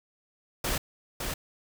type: noise with echo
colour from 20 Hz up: pink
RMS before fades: -29 dBFS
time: 0.64-0.78 s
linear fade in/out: 5 ms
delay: 560 ms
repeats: 1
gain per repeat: -4 dB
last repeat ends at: 1.34 s
effects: none